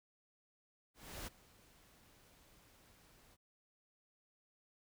pink noise with ADSR envelope, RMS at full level -45 dBFS, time 0.94-3.37 s, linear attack 330 ms, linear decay 18 ms, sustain -21 dB, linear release 36 ms, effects none

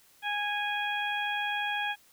harmonic tone, 826 Hz, G#5, 10 cents flat, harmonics 1 / 2 / 3 / 4, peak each -33 / -33 / -35 / -37 dBFS, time 0.22-1.96 s, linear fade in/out 50 ms, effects white hiss -61 dBFS RMS until 2.12 s

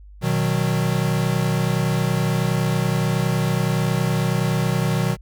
square chord, B major, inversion none, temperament equal, 123.47 / 155.56 / 185 Hz, B2 / D#3 / F#3, 0 / 0 / 0 cents, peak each -23 / -23 / -25 dBFS, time 0.21-5.17 s, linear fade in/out 50 ms, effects added 50 Hz sine -40 dBFS peak until 5.21 s

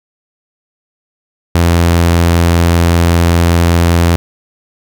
sawtooth tone, 85.1 Hz, F2, 44 cents flat, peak -3 dBFS, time 1.55-4.16 s, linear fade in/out 0 ms, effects none

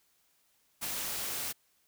white noise, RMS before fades -36 dBFS, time 0.81-1.53 s, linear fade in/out 20 ms, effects white hiss -71 dBFS RMS until 1.87 s

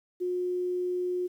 sine tone, 360 Hz, F#4, 47 cents flat, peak -27 dBFS, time 0.2-1.28 s, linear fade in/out 20 ms, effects 10-bit

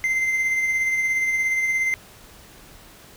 triangle tone with tremolo, 2079 Hz, C7, 12 cents flat, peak -16 dBFS, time 0.04-1.94 s, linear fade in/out 0 ms, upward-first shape triangle, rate 17 Hz, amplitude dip 40%, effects pink hiss -47 dBFS RMS until 3.16 s

